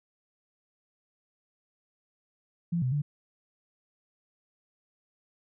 sine tone with pitch steps, 170.7 / 127.3 / 145.8 Hz, F3 / C3 / D3, -39 / -47 / -12 cents, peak -25 dBFS, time 2.72-3.02 s, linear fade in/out 10 ms, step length 100 ms, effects none

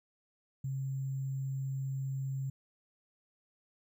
sine tone with sample-and-hold, 135 Hz, C#3, 45 cents flat, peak -33 dBFS, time 0.64-2.5 s, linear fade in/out 5 ms, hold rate 7350 Hz, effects none

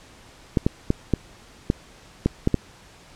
clicks, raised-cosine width 3 ms, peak -5 dBFS, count 8, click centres 0.572 / 0.665 / 0.904 / 1.137 / 1.701 / 2.26 / 2.474 / 2.543 s, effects pink hiss -49 dBFS RMS until 3.15 s + low-pass 8000 Hz 12 dB/octave

